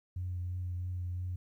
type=tone with vibrato; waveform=sine; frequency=89.8 Hz; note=F2; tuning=49 cents sharp; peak=-33 dBFS; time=0.16-1.36 s; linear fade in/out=5 ms; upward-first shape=triangle; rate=3 Hz; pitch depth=22 cents each way; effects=tanh soft clip ceiling -29 dBFS + 12-bit

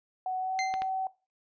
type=tone with pitch glide; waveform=sine; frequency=745 to 760.2 Hz; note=F#5 to F#5; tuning=+12 to +47 cents; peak=-29 dBFS; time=0.26-1.07 s; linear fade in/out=2 ms; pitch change=+35 cents; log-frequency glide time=0.38-0.59 s
type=tone with exponential decay; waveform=sawtooth; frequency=2080 Hz; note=C7; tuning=11 cents flat; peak=-25 dBFS; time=0.59-0.89 s; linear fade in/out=0 ms; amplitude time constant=65 ms
type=clicks; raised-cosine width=0.3 ms; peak=-21 dBFS; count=2; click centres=0.74 / 0.82 s
effects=noise-tail reverb RT60 0.3 s tail -19 dB re dry + resampled to 16000 Hz

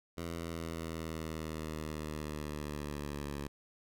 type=exponential sweep; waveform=10% pulse; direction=down; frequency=84.5 to 71.2 Hz; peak=-30 dBFS; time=0.17-3.48 s; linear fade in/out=10 ms; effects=none

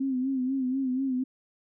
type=tone with vibrato; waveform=sine; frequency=261.6 Hz; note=C4; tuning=in tune; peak=-25 dBFS; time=0-1.24 s; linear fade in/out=10 ms; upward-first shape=sine; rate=4.1 Hz; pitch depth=68 cents each way; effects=none

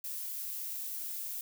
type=noise; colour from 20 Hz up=violet; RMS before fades=-39 dBFS; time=0.04-1.41 s; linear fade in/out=2 ms; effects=none

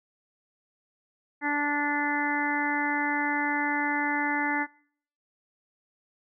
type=harmonic tone; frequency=291.5 Hz; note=D4; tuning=13 cents flat; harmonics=1 / 2 / 3 / 4 / 5 / 6 / 7; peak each=-30 / -42 / -30 / -40 / -35 / -31 / -31 dBFS; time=1.41-4.67 s; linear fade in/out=50 ms; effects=noise-tail reverb RT60 0.6 s tail -24 dB re dry

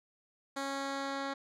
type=tone with low-pass filter sweep; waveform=10% pulse; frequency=274.9 Hz; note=C#4; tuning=14 cents flat; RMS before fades=-37 dBFS; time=0.56-1.34 s; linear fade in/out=10 ms; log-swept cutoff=8900 to 4200 Hz; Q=0.81; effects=none

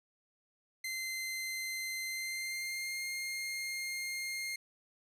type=tone with pitch glide; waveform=sawtooth; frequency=2073 to 2123 Hz; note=C7 to C7; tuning=-17 to +25 cents; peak=-33 dBFS; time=0.84-4.56 s; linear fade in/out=5 ms; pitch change=+42 cents; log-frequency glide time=2.06-3.03 s; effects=resampled to 32000 Hz

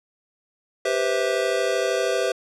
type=chord; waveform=square; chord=C major seventh; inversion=second; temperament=just; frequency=392.4 / 490.5 / 523.3 / 654.1 Hz; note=G4 / B4 / C5 / E5; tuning=+2 / -12 / 0 / -14 cents; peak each=-27 dBFS; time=0.85-2.32 s; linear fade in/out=5 ms; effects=low-pass 8000 Hz 12 dB/octave

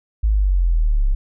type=exponential sweep; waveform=sine; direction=down; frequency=54.8 to 32.7 Hz; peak=-13 dBFS; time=0.23-1.15 s; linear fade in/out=10 ms; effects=none

